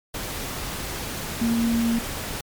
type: tone in noise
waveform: sine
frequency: 231.5 Hz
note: A#3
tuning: 12 cents flat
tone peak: -19 dBFS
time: 1.41-1.99 s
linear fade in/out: 5 ms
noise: pink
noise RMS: -31 dBFS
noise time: 0.14-2.41 s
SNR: +9 dB
effects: MP3 96 kbps